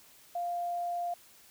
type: tone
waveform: sine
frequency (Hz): 698.5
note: F5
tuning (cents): 0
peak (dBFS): -31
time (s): 0.35-1.14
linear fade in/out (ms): 5
effects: white hiss -58 dBFS RMS until 1.5 s